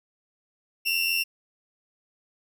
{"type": "tone pair together", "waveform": "30% pulse", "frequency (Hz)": [2700, 2786], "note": ["E7", "F7"], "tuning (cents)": [41, -5], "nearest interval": "minor second", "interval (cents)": 54, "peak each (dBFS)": [-22, -25], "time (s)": [0.85, 1.24], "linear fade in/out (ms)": 20, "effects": []}